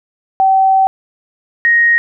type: tone pair in turn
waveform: sine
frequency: 768 / 1872.6 Hz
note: G5 / A#6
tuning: -36 / +7 cents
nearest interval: octave + minor third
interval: 1543 cents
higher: second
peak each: -7 dBFS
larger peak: neither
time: 0.4-0.87 / 1.65-1.98 s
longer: first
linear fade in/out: 0 ms
effects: none